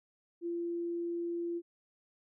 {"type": "tone", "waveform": "sine", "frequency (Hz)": 342.4, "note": "F4", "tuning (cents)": -34, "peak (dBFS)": -33, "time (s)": [0.41, 1.62], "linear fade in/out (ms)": 50, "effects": []}